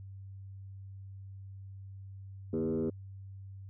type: tone with frequency modulation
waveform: sine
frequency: 319.1 Hz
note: D#4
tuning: 44 cents sharp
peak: -28 dBFS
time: 2.53-2.9 s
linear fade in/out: 5 ms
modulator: 81.7 Hz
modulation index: 1.7
effects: tanh soft clip ceiling -26 dBFS + added 97 Hz sine -44 dBFS peak until 3.69 s